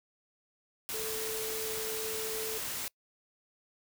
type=tone in noise; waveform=sine; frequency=440 Hz; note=A4; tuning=in tune; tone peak=-37 dBFS; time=0.94-2.58 s; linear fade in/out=0 ms; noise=white; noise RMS=-37 dBFS; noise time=0.89-2.88 s; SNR=-3 dB; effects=noise-tail reverb RT60 0.1 s tail -25 dB re dry